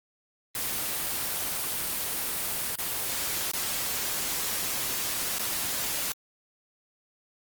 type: noise with dropouts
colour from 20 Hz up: white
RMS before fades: -30 dBFS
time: 0.55-6.12 s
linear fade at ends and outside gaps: 1 ms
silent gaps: 2.756-2.786 / 3.515-3.535 / 5.385-5.395 s
effects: Opus 24 kbps